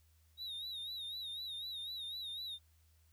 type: tone with vibrato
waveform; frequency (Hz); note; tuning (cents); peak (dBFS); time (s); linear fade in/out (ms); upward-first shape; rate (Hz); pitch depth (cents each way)
triangle; 3792; A#7; +29; -40; 0.37-2.59; 50; sine; 4; 84
effects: added 79 Hz sine -66 dBFS peak until 3.12 s + white hiss -75 dBFS RMS until 3.12 s